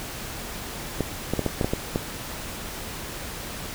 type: clicks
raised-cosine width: 2 ms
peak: -9 dBFS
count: 8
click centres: 1.007 / 1.336 / 1.393 / 1.463 / 1.612 / 1.645 / 1.735 / 1.959 s
effects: pink hiss -35 dBFS RMS until 3.74 s